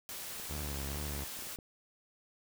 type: noise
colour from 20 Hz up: white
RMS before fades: -43 dBFS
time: 0.09-1.56 s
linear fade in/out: 0 ms
type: clicks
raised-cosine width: 2 ms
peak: -39 dBFS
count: 10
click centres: 0.399 / 0.498 / 0.556 / 0.956 / 1.187 / 1.232 / 1.39 / 1.423 / 1.47 / 1.588 s
type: tone with vibrato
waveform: sawtooth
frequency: 71.4 Hz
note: D2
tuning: 48 cents flat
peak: -34 dBFS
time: 0.49-1.25 s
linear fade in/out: 20 ms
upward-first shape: sine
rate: 2.3 Hz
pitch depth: 65 cents each way
effects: none